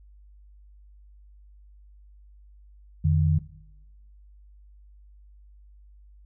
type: tone pair together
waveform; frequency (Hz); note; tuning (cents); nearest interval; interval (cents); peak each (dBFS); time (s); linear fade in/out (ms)
sine; 86.46 / 152.2; F2 / D#3; -17 / -38; minor seventh; 979; -21; 3.04-3.39; 10
effects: noise-tail reverb RT60 0.9 s tail -18 dB re dry + added 50 Hz sine -49 dBFS peak until 6.25 s